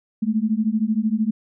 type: beating tone pair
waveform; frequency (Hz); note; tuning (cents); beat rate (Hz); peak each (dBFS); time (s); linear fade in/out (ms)
sine; 211.4 / 224.4; G#3 / A3; +31 / +34; 13; -21; 0.22-1.31; 10
effects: none